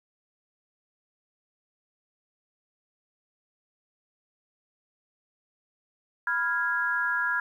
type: chord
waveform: sine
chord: F diminished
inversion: second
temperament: equal with one note detuned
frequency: 987.8 / 1396.9 / 1654.5 Hz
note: Cb6 / F6 / Ab6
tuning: 0 / 0 / -7 cents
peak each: -33 / -28 / -27 dBFS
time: 6.27-7.4 s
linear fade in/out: 2 ms
effects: 10-bit